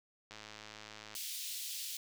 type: click train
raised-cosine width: 0.2 ms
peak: -31 dBFS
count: 91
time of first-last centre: 0.31-1.151 s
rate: 107 Hz
type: high-pass noise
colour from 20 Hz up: pink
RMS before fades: -42 dBFS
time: 1.15-1.97 s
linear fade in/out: 2 ms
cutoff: 3100 Hz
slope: 24 dB/octave
effects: none